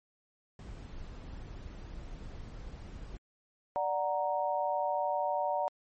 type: noise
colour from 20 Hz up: brown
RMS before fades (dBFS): -44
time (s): 0.59-3.17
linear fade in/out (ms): 2
type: chord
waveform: sine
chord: D augmented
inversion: none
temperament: equal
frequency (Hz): 587.3 / 740 / 932.3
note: D5 / F#5 / A#5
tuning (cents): 0 / 0 / 0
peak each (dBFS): -33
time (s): 3.76-5.68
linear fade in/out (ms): 0
effects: MP3 32 kbps